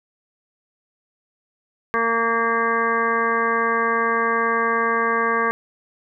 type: harmonic tone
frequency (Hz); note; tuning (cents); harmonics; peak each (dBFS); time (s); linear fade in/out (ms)
229.7; A#3; -25; 1 / 2 / 3 / 4 / 5 / 7 / 8 / 9; -30 / -24 / -32 / -29 / -21 / -24 / -30 / -32; 1.94-5.51; 0
effects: none